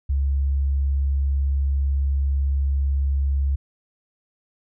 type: tone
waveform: sine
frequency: 69 Hz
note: C#2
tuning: 7 cents flat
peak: -18 dBFS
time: 0.09-3.56 s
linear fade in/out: 10 ms
effects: none